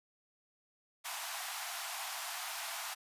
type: high-pass noise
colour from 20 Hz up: pink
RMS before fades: -41 dBFS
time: 1.04-2.95 s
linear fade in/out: 20 ms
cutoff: 670 Hz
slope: 96 dB/octave
effects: resampled to 32000 Hz